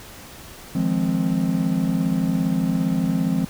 triangle chord, F minor seventh, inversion third, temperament just, 157.15 / 174.61 / 209.5 / 261.9 Hz, Eb3 / F3 / Ab3 / C4, +18 / 0 / +15 / +2 cents, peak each -26 / -20 / -23 / -22 dBFS, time 0.75-3.45 s, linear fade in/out 5 ms, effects pink hiss -41 dBFS RMS until 3.49 s

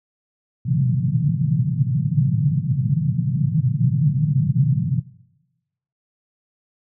white band-pass noise, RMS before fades -19 dBFS, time 0.65-5 s, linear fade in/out 10 ms, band 120 to 160 Hz, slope 48 dB/octave, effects noise-tail reverb RT60 1.0 s tail -20 dB re dry

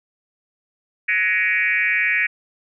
sine tone with frequency modulation, 2079 Hz, C7, 12 cents flat, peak -16 dBFS, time 1.08-2.27 s, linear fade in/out 10 ms, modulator 198 Hz, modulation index 2, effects none

